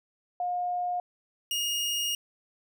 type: tone pair in turn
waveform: sine / sawtooth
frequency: 714 / 2856 Hz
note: F5 / F7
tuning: +38 / +38 cents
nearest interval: 2 octaves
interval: 2400 cents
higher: second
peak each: -27 / -24 dBFS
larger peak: second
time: 0.4-1 / 1.51-2.15 s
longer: second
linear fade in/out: 2 ms
effects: none